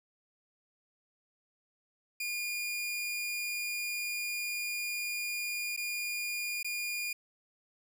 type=tone with dropouts; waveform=sawtooth; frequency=2426 Hz; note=D#7; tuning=44 cents flat; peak=-30 dBFS; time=2.2-7.13 s; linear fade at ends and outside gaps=5 ms; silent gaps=5.765-5.774 / 6.63-6.645 s; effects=11-bit